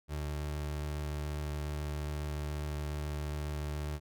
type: tone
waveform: 30% pulse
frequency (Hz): 74.4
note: D2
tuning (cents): +23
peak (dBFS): -32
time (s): 0.08-4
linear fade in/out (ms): 50
effects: none